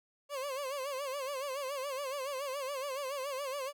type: tone with vibrato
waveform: 30% pulse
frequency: 547 Hz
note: C#5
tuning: 23 cents flat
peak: -33 dBFS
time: 0.29-3.73 s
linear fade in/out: 50 ms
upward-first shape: sine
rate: 7.1 Hz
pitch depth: 110 cents each way
effects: none